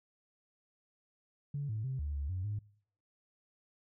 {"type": "tone with pitch steps", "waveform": "sine", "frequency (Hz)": [142.8, 108.4, 131.9, 73.3, 70.9, 92.1, 104.3], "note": ["D3", "A2", "C3", "D2", "C#2", "F#2", "G#2"], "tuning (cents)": [-48, -25, 14, -3, 40, -7, 8], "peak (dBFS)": -33, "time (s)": [1.54, 2.59], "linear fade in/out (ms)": 5, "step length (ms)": 150, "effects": ["noise-tail reverb RT60 0.6 s tail -24 dB re dry", "tanh soft clip ceiling -29 dBFS"]}